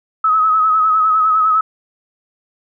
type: tone with vibrato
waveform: sine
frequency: 1279 Hz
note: D#6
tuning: 47 cents sharp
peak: -10 dBFS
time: 0.24-1.61 s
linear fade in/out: 5 ms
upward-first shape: sine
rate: 9.9 Hz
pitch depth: 41 cents each way
effects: none